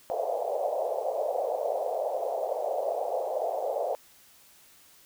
white band-pass noise, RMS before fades -30 dBFS, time 0.1-3.95 s, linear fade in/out 0 ms, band 490 to 720 Hz, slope 48 dB/octave, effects white hiss -57 dBFS RMS until 5.05 s

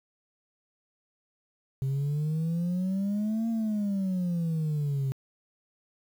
sine exponential two-way sweep, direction up then down, 132.4 to 230 to 132.4 Hz, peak -23 dBFS, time 1.82-5.12 s, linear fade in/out 0 ms, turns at 3.49 s, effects tanh soft clip ceiling -25 dBFS + 9-bit

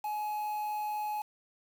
triangle tone with quantisation, 844 Hz, G#5, 28 cents sharp, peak -30 dBFS, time 0.04-1.22 s, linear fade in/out 5 ms, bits 8, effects none

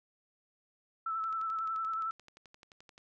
sine tone with vibrato, 1318 Hz, E6, 1 cent flat, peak -32 dBFS, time 1.06-2.11 s, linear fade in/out 5 ms, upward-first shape sine, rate 11 Hz, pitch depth 28 cents each way
click train, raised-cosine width 0.2 ms, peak -37 dBFS, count 21, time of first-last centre 1.24-2.979 s, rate 11.5 Hz
effects none

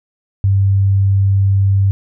sine tone, 98 Hz, G2, in tune, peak -9 dBFS, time 0.44-1.91 s, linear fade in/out 0 ms, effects none

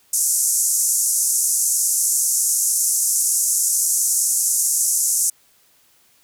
pink band-pass noise, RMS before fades -19 dBFS, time 0.13-5.3 s, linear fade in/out 5 ms, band 6200 to 12000 Hz, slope 48 dB/octave, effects white hiss -57 dBFS RMS until 6.23 s

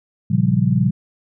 sine chord, G half-diminished seventh, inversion first, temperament equal with one note detuned, 116.54 / 137.4 / 174.61 / 196 Hz, Bb2 / Db3 / F3 / G3, 0 / -15 / 0 / 0 cents, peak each -19 dBFS, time 0.3-0.91 s, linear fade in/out 10 ms, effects none

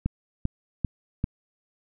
click train, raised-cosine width 5 ms, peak -12 dBFS, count 4, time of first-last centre 0.06-1.241 s, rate 2.54 Hz, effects none

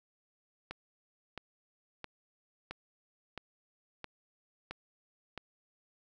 click train, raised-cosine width 0.3 ms, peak -24 dBFS, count 8, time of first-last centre 0.71-5.377 s, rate 1.5 Hz, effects none

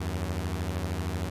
sawtooth beating tone pair, 79.9 / 92.9 Hz, D#2 / F#2, +47 / +7 cents, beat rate 13 Hz, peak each -28 dBFS, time 0-1.3 s, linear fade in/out 10 ms, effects resampled to 32000 Hz

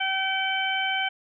harmonic tone, 768 Hz, G5, 36 cents flat, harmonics 1 / 2 / 3 / 4, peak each -29 / -29 / -29 / -29 dBFS, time 0-1.09 s, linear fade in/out 10 ms, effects none

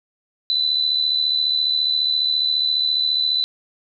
sine tone with amplitude modulation, 4000 Hz, B7, 21 cents sharp, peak -14 dBFS, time 0.5-3.44 s, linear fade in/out 0 ms, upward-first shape sine, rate 74.6 Hz, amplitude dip 60%, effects none

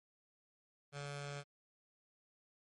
15% pulse tone with notch filter, 143 Hz, D3, 46 cents flat, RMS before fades -45 dBFS, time 0.92-1.44 s, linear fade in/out 50 ms, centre 300 Hz, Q 0.7, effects low-pass 9000 Hz 12 dB/octave + MP3 48 kbps

